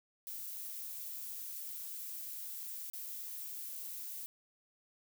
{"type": "noise with dropouts", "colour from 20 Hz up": "violet", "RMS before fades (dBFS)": -44, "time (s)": [0.27, 4.26], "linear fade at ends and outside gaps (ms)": 0, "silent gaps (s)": [2.9, 2.934], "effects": []}